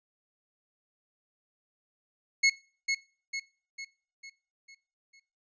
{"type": "tone with echo", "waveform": "sawtooth", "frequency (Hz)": 2180, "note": "C#7", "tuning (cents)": -29, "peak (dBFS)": -16, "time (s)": [2.43, 2.5], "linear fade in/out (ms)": 10, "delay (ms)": 450, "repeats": 6, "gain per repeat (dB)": -6, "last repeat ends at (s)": 5.2, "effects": ["noise-tail reverb RT60 0.4 s tail -21 dB re dry", "resampled to 16000 Hz"]}